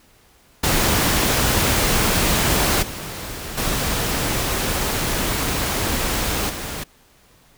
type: noise with level steps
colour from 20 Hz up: pink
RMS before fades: -18 / -31 / -22 / -29 dBFS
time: 0.63-6.84 s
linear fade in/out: 10 ms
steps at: 2.82 / 3.57 / 6.49 s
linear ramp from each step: 10 ms
effects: pink hiss -54 dBFS RMS until 7.57 s